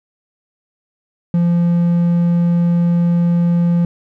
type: tone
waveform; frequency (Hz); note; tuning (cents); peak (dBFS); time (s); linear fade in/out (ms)
triangle; 172.2; F3; -24; -9; 1.34-3.85; 2
effects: none